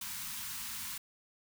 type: band-stop noise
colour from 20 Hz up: white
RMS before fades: -41 dBFS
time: 0.01-0.98 s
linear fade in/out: 5 ms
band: 250 to 870 Hz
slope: 96 dB/octave
effects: none